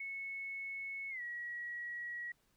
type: tone with pitch glide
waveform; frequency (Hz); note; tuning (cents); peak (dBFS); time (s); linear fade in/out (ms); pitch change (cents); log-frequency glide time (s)
sine; 2200 to 1915.2; C#7 to A#6; -14 to +46; -40; 0-2.32; 5; -240; 1.1-1.22
effects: pink hiss -75 dBFS RMS until 2.56 s